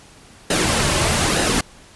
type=noise with flanger; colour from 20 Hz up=pink; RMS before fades=-18 dBFS; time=0.5-1.61 s; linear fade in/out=5 ms; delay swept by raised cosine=0.87 to 4.27 ms; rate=1.1 Hz; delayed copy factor=-0.55; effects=pink hiss -46 dBFS RMS until 1.95 s + resampled to 24000 Hz